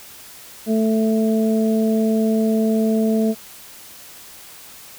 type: harmonic tone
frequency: 220.4 Hz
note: A3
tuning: 3 cents sharp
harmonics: 1 / 2 / 3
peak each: -16 / -22 / -26 dBFS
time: 0.66-3.35 s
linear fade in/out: 50 ms
effects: white hiss -41 dBFS RMS until 4.98 s